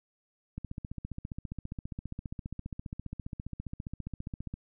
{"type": "click train", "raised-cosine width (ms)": 5, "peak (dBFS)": -25, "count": 60, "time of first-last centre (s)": [0.58, 4.54], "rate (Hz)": 14.9, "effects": []}